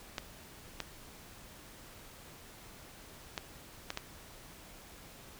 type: clicks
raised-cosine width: 0.2 ms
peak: -18 dBFS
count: 5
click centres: 0.182 / 0.803 / 3.378 / 3.904 / 3.974 s
effects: pink hiss -53 dBFS RMS until 5.39 s